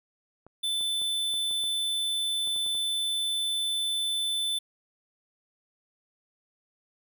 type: clicks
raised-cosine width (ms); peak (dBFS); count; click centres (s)
1; -35; 10; 0.466 / 0.81 / 1.017 / 1.34 / 1.511 / 1.639 / 2.474 / 2.562 / 2.663 / 2.751
type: tone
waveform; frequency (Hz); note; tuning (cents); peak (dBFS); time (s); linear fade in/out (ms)
square; 3520; A7; 0; -27; 0.63-4.59; 10
effects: none